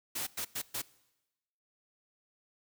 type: noise bursts at uneven times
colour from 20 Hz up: white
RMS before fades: -36 dBFS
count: 4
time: 0.15-0.27 / 0.37-0.45 / 0.55-0.62 / 0.74-0.82 s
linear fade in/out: 10 ms
effects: noise-tail reverb RT60 1.0 s tail -21 dB re dry